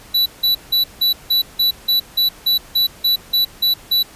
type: tone bursts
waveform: square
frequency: 3951 Hz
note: B7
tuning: in tune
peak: -13 dBFS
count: 14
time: 0.14-4.03 s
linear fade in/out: 10 ms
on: 120 ms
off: 170 ms
effects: pink hiss -42 dBFS RMS until 4.15 s + resampled to 32000 Hz